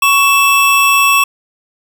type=tone pair together; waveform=square; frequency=1113 / 2645 Hz; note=C#6 / E7; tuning=+7 / +5 cents; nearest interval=octave + minor third; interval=1498 cents; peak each=-11 dBFS; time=0.02-1.24 s; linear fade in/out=5 ms; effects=none